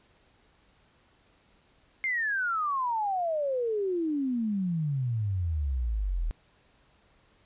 sine exponential sweep, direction down, 2139 to 38.32 Hz, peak -26 dBFS, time 2.04-6.31 s, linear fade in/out 0 ms, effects pink hiss -64 dBFS RMS until 7.45 s + resampled to 8000 Hz

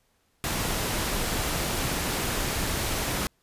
pink noise, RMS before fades -28 dBFS, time 0.44-3.27 s, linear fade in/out 0 ms, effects pink hiss -69 dBFS RMS until 3.42 s + resampled to 32000 Hz

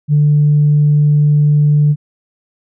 sine tone, 148 Hz, D3, 14 cents sharp, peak -6 dBFS, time 0.08-1.96 s, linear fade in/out 50 ms, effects tanh soft clip ceiling -3 dBFS

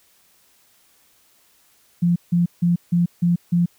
sine tone bursts, 173.2 Hz, F3, 14 cents flat, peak -14 dBFS, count 6, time 2.02-3.66 s, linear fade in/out 10 ms, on 140 ms, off 160 ms, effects white hiss -58 dBFS RMS until 3.78 s

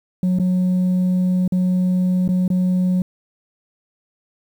sine tone with dropouts, 182.7 Hz, F#3, 22 cents flat, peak -12 dBFS, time 0.23-3.02 s, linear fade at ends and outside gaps 2 ms, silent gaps 0.387-0.397 / 1.478-1.522 / 2.278-2.289 / 2.479-2.502 s, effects tanh soft clip ceiling -14 dBFS + 8-bit

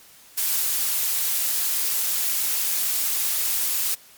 blue noise, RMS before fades -23 dBFS, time 0.37-3.95 s, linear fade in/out 10 ms, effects white hiss -50 dBFS RMS until 4.17 s + MP3 96 kbps

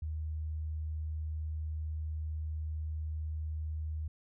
sine tone, 77.78 Hz, D#2, in tune, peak -34 dBFS, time 0.02-4.08 s, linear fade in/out 5 ms, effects none

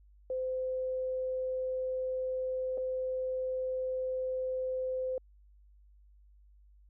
sine tone with dropouts, 515 Hz, C5, 28 cents flat, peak -31 dBFS, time 0.3-5.18 s, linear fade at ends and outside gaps 2 ms, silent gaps 2.775-2.779 s, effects added 50 Hz sine -57 dBFS peak until 6.89 s

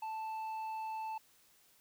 triangle tone with tanh clipping, 880 Hz, A5, in tune, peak -39 dBFS, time 0.02-1.18 s, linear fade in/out 5 ms, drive 10 dB, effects white hiss -67 dBFS RMS until 1.8 s

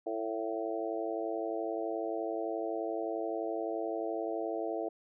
harmonic tone with a mistuned harmonic, 111.6 Hz, A2, 25 cents sharp, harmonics 3 / 4 / 5 / 6 / 7, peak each -38 / -38 / -41 / -37 / -43 dBFS, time 0.06-4.89 s, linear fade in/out 10 ms, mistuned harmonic 7, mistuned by -34 cents, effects none

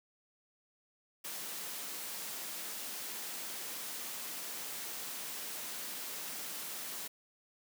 white high-pass noise, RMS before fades -42 dBFS, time 1.24-7.08 s, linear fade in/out 10 ms, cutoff 160 Hz, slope 24 dB/octave, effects none

